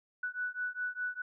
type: beating tone pair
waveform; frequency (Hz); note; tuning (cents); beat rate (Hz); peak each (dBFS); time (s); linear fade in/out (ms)
sine; 1480 / 1484.9; F#6 / F#6; 0 / +6; 4.9; -37 / -37; 0.23-1.22; 5
effects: none